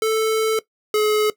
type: tone pair in turn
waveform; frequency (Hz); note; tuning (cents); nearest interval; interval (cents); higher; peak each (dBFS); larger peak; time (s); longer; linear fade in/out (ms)
square; 440.2 / 425.5; A4 / G#4; +1 / +42; minor second; 59; first; -17 / -16; second; 0.02-0.59 / 0.94-1.3; first; 2
effects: noise-tail reverb RT60 0.1 s tail -18 dB re dry